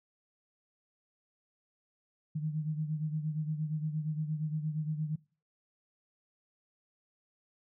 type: beating tone pair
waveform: sine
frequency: 152.9 / 161.5 Hz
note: D#3 / E3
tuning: -30 / -35 cents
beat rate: 8.6 Hz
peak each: -32 / -39 dBFS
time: 2.35-5.16 s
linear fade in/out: 10 ms
effects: noise-tail reverb RT60 0.4 s tail -23 dB re dry

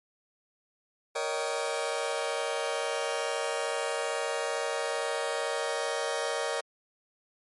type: chord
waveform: sawtooth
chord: Eb dominant seventh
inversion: second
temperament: just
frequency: 466.7 / 560 / 622.3 / 777.8 Hz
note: Bb4 / Db5 / Eb5 / G5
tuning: +2 / +18 / 0 / -14 cents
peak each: -30 / -30 / -31 / -34 dBFS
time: 1.15-6.61 s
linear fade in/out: 10 ms
effects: MP3 48 kbps

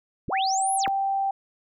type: linear two-way sweep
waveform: sine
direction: up then down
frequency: 30.84 to 11240 to 30.84 Hz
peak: -27 dBFS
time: 0.28-0.88 s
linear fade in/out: 0 ms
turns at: 0.75 s
type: tone with pitch glide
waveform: sine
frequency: 770 to 783 Hz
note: G5 to G5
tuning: -31 to -2 cents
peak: -22 dBFS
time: 0.32-1.31 s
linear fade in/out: 5 ms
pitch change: +29 cents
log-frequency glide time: 0.65-0.85 s
effects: none

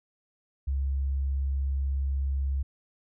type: tone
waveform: sine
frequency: 68.2 Hz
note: C#2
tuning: 28 cents flat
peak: -25 dBFS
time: 0.67-2.63 s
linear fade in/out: 10 ms
effects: none

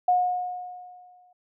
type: tone with exponential decay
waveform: sine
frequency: 723 Hz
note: F#5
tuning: 40 cents flat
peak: -16 dBFS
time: 0.08-1.33 s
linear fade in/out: 5 ms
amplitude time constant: 270 ms
effects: none

